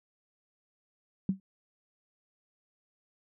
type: tone with exponential decay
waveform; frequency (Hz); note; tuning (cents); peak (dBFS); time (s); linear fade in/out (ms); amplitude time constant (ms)
sine; 191.7; G3; -38; -21; 1.29-1.4; 2; 23
effects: none